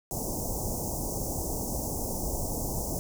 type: band-stop noise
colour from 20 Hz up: pink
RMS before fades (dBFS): -32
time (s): 0.11-2.99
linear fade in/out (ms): 0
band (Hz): 880 to 5700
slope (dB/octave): 48
effects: none